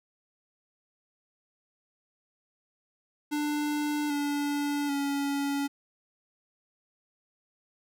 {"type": "tone with pitch steps", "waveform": "square", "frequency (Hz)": [296.4, 288.8, 281.4], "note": ["D4", "D4", "C#4"], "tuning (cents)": [16, -29, 26], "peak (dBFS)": -28, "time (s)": [3.31, 5.68], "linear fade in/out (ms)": 20, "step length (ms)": 790, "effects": []}